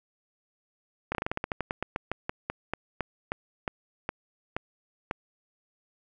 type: slowing click train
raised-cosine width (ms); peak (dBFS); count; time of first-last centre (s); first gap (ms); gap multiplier
0.5; -14; 23; 1.12-5.111; 29; 1.15
effects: none